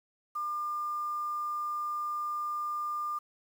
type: tone with quantisation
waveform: sine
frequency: 1200 Hz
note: D6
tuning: 37 cents sharp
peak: -31 dBFS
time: 0.35-3.19 s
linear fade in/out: 10 ms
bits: 9
effects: none